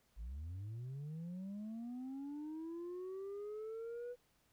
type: linear sweep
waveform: sine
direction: up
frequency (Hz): 48.79 to 493.9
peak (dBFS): -40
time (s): 0.16-4.16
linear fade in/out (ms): 50
effects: tanh soft clip ceiling -42 dBFS + pink hiss -75 dBFS RMS until 4.52 s